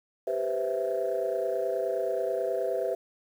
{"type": "chord", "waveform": "sine", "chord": "C major seventh", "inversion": "second", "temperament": "equal", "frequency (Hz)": [392, 493.9, 523.3, 659.3], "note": ["G4", "B4", "C5", "E5"], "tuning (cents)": [0, 0, 0, 0], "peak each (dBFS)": [-32, -31, -32, -30], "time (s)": [0.27, 2.95], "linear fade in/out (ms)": 5, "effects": ["tanh soft clip ceiling -19 dBFS", "9-bit"]}